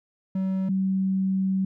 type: tone pair in turn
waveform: triangle / sine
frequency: 189.9 / 190.8 Hz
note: F#3 / G3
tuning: +45 / -47 cents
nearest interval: unison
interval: 8 cents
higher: second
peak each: -21 dBFS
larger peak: neither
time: 0.35-0.69 / 0.69-1.65 s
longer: second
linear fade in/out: 5 ms
effects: none